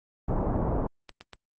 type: low-pass noise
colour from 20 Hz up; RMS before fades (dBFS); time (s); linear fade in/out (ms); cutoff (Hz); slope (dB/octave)
pink; -27; 0.28-0.87; 5; 930; 24
type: clicks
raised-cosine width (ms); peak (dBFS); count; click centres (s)
0.2; -24; 3; 1.093 / 1.21 / 1.333
effects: Opus 24 kbps